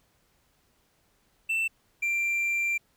triangle tone pair in turn, 2672 / 2365 Hz, E7 / D7, +23 / +12 cents, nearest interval major second, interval 211 cents, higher first, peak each -23 dBFS, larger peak neither, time 1.49-1.68 / 2.02-2.78 s, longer second, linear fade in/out 10 ms, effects pink hiss -68 dBFS RMS until 2.96 s

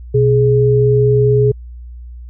sine tone pair together, 124.48 / 418.7 Hz, B2 / G#4, +14 / +14 cents, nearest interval octave + major sixth, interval 2100 cents, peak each -11 dBFS, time 0.14-1.52 s, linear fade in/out 10 ms, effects added 60 Hz sine -29 dBFS peak until 2.29 s

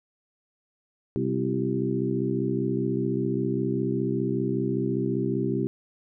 harmonic tone with a mistuned harmonic, 65.1 Hz, C2, 8 cents flat, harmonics 2 / 3 / 4 / 5 / 6, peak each -30 / -30 / -30 / -30 / -30 dBFS, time 1.16-5.67 s, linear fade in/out 0 ms, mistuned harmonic 5, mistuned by +55 cents, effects none

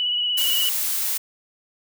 sine tone with vibrato, 2940 Hz, F#7, 12 cents flat, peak -20 dBFS, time 0-0.69 s, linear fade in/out 0 ms, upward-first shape sine, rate 17 Hz, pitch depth 28 cents each way
blue noise, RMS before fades -24 dBFS, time 0.37-1.18 s, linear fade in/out 10 ms
effects none

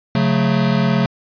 square chord, F# minor, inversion second, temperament equal with one note detuned, 138.59 / 181.82 / 220 Hz, C#3 / F#3 / A3, 0 / -30 / 0 cents, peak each -19 dBFS, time 0.15-1.06 s, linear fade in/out 2 ms, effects resampled to 11025 Hz

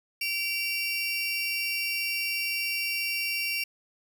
30% pulse tone pair together, 2313 / 2755 Hz, D7 / F7, -27 / -24 cents, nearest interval minor third, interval 303 cents, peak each -29 / -27 dBFS, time 0.21-3.64 s, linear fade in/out 5 ms, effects none

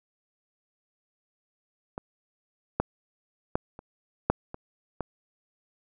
clicks, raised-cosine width 1 ms, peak -20 / -9 / -10 / -28 / -6 / -23 / -16 dBFS, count 7, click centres 1.979 / 2.8 / 3.555 / 3.791 / 4.3 / 4.544 / 5.007 s, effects none

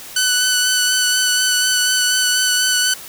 10% pulse tone with vibrato, 1496 Hz, F#6, 19 cents sharp, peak -5 dBFS, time 0.16-2.94 s, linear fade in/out 5 ms, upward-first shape sine, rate 4.1 Hz, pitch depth 16 cents each way, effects white hiss -35 dBFS RMS until 3.08 s

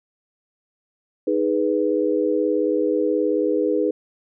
sine chord, G# minor, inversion second, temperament equal, 311.1 / 415.3 / 493.9 Hz, D#4 / G#4 / B4, 0 / 0 / 0 cents, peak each -22 dBFS, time 1.27-3.91 s, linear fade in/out 5 ms, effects none

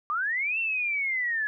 sine linear two-way sweep, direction up then down, 1157 to 2724 to 1684 Hz, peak -25 dBFS, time 0.1-1.47 s, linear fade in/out 0 ms, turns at 0.59 s, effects none

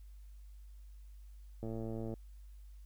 click train, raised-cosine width 2 ms, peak -29 dBFS, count 58, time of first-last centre 1.63-2.139 s, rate 112 Hz, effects added 50 Hz sine -50 dBFS peak until 2.85 s + white hiss -74 dBFS RMS until 2.85 s

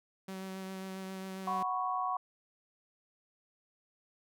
sawtooth tone with vibrato, 190 Hz, F#3, 46 cents sharp, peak -36 dBFS, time 0.28-1.63 s, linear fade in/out 5 ms, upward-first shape sine, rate 7.4 Hz, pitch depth 13 cents each way
sine chord, F# suspended fourth, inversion none, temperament equal, 740 / 987.8 / 1108.7 Hz, F#5 / B5 / C#6, 0 / 0 / 0 cents, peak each -35 / -38 / -34 dBFS, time 1.47-2.17 s, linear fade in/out 5 ms
effects none

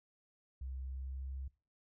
sine tone with pitch glide, 65.41 to 66.71 Hz, C2 to C2, 0 to +34 cents, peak -40 dBFS, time 0.61-1.48 s, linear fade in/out 5 ms, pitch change +34 cents, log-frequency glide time 0.77-1.33 s, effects noise-tail reverb RT60 0.4 s tail -22 dB re dry

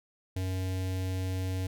square tone with notch filter, 93.3 Hz, F#2, 15 cents sharp, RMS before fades -32 dBFS, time 0.36-1.67 s, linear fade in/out 5 ms, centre 1200 Hz, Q 1.2, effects none

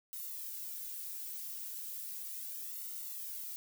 violet noise with flanger, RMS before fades -43 dBFS, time 0.13-3.56 s, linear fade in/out 0 ms, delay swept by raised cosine 1.2 to 3 ms, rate 0.36 Hz, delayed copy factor -0.8, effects none

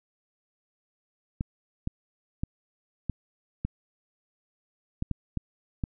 clicks, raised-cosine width 5 ms, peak -16 dBFS, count 9, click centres 1.409 / 1.874 / 2.435 / 3.097 / 3.65 / 5.024 / 5.113 / 5.373 / 5.838 s, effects none

